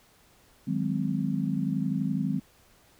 sine chord, Ab dominant seventh, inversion second, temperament just, 155.74 / 186.89 / 207.7 / 259.6 Hz, Eb3 / Gb3 / Ab3 / C4, +2 / +18 / 0 / -13 cents, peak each -31 dBFS, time 0.67-2.4 s, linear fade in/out 10 ms, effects pink hiss -60 dBFS RMS until 2.99 s

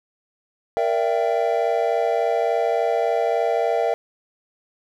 triangle chord, E half-diminished seventh, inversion second, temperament equal with one note detuned, 466.2 / 587.3 / 670.8 / 784 Hz, Bb4 / D5 / E5 / G5, 0 / 0 / +30 / 0 cents, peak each -21 / -24 / -20 / -24 dBFS, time 0.77-3.94 s, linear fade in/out 0 ms, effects none

